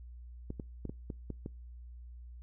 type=clicks; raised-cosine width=3 ms; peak=-26 dBFS; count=7; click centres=0.504 / 0.598 / 0.853 / 0.895 / 1.102 / 1.303 / 1.461 s; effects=noise-tail reverb RT60 0.3 s tail -26 dB re dry + added 60 Hz sine -46 dBFS peak until 2.42 s